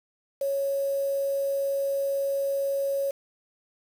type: tone with quantisation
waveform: sine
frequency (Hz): 553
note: C#5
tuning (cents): -4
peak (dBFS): -24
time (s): 0.41-3.11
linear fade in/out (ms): 5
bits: 7
effects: none